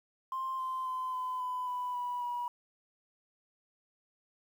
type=tone with pitch steps; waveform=sine; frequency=1051 / 1038.9 / 1027 / 1015.2 / 1003.5 / 992 / 980.6 / 969.4 Hz; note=C6 / C6 / C6 / B5 / B5 / B5 / B5 / B5; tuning=+7 / -13 / -33 / +47 / +27 / +7 / -13 / -32 cents; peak=-32 dBFS; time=0.32-2.48 s; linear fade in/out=2 ms; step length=270 ms; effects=tanh soft clip ceiling -28 dBFS + 10-bit